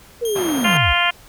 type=linear sweep; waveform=sine; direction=down; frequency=487.5 to 50.2 Hz; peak=-18 dBFS; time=0.21-0.94 s; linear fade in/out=20 ms
type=tone; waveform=15% pulse; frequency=3214 Hz; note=G7; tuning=43 cents sharp; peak=-20 dBFS; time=0.25-0.77 s; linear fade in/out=2 ms
type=band-pass noise; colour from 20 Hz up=white; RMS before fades=-28 dBFS; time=0.35-0.78 s; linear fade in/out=10 ms; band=110 to 1200 Hz; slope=12 dB/octave
type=harmonic tone; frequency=349 Hz; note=F4; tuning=1 cent flat; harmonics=2 / 3 / 4 / 5 / 6 / 7 / 8 / 9; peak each=-23 / -23 / -23 / -23 / -23 / -23 / -23 / -23 dBFS; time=0.64-1.11 s; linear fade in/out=10 ms
effects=pink hiss -46 dBFS RMS until 1.28 s